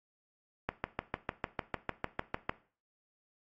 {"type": "click train", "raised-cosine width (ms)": 0.5, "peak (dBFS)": -16, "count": 13, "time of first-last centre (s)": [0.69, 2.495], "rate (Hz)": 6.65, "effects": ["noise-tail reverb RT60 0.4 s tail -17 dB re dry", "AAC 32 kbps"]}